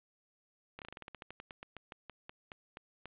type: slowing click train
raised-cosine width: 0.3 ms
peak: -29 dBFS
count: 21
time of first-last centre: 0.79-3.057 s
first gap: 28 ms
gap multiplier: 1.13
effects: resampled to 8000 Hz + 10-bit